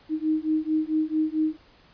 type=beating tone pair; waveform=sine; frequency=310 / 314.5 Hz; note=D#4 / D#4; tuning=-6 / +19 cents; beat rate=4.5 Hz; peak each=-25 dBFS; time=0.09-1.57 s; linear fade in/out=50 ms; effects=pink hiss -56 dBFS RMS until 1.93 s + resampled to 11025 Hz